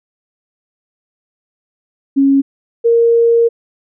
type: tone pair in turn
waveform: sine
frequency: 274.7 / 465.2 Hz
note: C#4 / A#4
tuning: -16 / -4 cents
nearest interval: major sixth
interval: 912 cents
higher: second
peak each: -7 dBFS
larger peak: neither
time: 2.16-2.42 / 2.84-3.49 s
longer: second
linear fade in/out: 20 ms
effects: none